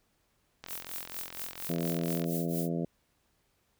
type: click train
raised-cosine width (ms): 0.2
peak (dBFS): -24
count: 71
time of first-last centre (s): 0.64-2.242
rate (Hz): 43.7
type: noise with tremolo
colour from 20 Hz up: violet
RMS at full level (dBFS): -37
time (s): 0.67-2.7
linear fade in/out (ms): 50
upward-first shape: triangle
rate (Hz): 4.3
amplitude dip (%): 95
type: harmonic tone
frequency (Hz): 84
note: E2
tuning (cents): +33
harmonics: 2 / 3 / 4 / 5 / 6 / 7 / 8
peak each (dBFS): -32 / -36 / -38 / -40 / -42 / -43 / -44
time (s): 1.69-2.85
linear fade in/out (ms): 5
effects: pink hiss -73 dBFS RMS until 3.79 s